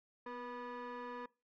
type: tone with frequency modulation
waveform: sine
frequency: 248.3 Hz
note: B3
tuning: 9 cents sharp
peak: -40 dBFS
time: 0.26-1.26 s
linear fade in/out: 5 ms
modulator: 733 Hz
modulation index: 1.7
effects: noise-tail reverb RT60 0.3 s tail -24 dB re dry + tanh soft clip ceiling -42 dBFS